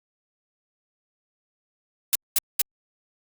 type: noise bursts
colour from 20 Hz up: blue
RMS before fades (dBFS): -19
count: 3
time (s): 2.13-2.616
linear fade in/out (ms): 0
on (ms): 22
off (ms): 210
effects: Opus 48 kbps